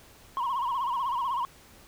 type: tone with vibrato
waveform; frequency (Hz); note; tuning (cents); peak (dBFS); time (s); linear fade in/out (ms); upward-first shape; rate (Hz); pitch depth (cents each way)
sine; 1016; B5; +49; -24; 0.37-1.45; 0; sine; 16; 140
effects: tanh soft clip ceiling -25 dBFS + pink hiss -54 dBFS RMS until 1.87 s